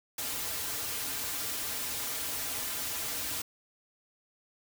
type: noise with comb filter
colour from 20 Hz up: white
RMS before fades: -35 dBFS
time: 0.18-3.42 s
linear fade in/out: 5 ms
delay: 5.4 ms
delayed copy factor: -0.85
effects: none